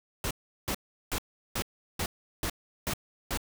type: noise bursts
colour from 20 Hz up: pink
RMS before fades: -31 dBFS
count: 8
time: 0.24-3.374 s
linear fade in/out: 2 ms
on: 68 ms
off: 370 ms
effects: none